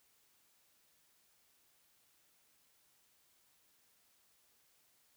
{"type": "silence", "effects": ["white hiss -72 dBFS RMS until 5.16 s"]}